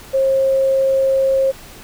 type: tone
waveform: sine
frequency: 536 Hz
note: C5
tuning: 42 cents sharp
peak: -12 dBFS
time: 0.13-1.52 s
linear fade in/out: 20 ms
effects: pink hiss -39 dBFS RMS until 1.83 s